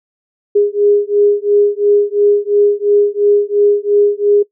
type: beating tone pair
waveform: sine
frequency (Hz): 409.1 / 412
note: G#4 / G#4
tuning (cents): -26 / -14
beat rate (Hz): 2.9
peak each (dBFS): -12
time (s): 0.55-4.43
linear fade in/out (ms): 10
effects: noise-tail reverb RT60 0.1 s tail -20 dB re dry